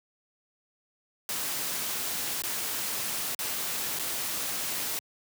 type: noise with dropouts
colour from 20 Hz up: white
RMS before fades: -32 dBFS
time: 1.29-4.99 s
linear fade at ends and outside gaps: 1 ms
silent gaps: 2.421-2.436 / 3.348-3.39 / 3.989-3.995 s
effects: high-pass 100 Hz 12 dB/octave